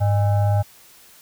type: tone with frequency modulation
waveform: sine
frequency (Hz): 102.2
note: G#2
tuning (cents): -27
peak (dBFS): -15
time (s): 0-0.63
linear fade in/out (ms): 20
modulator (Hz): 713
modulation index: 0.51
effects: white hiss -49 dBFS RMS until 1.21 s